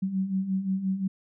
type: beating tone pair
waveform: sine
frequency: 186.7 / 192.4 Hz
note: F#3 / G3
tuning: +16 / -32 cents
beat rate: 5.7 Hz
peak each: -32 / -26 dBFS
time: 0.02-1.08 s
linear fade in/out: 10 ms
effects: none